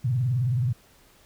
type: tone with vibrato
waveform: sine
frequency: 123.47 Hz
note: B2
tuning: in tune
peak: -21 dBFS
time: 0.04-0.73 s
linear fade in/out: 10 ms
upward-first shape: triangle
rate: 19 Hz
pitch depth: 230 cents each way
effects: pink hiss -57 dBFS RMS until 1.25 s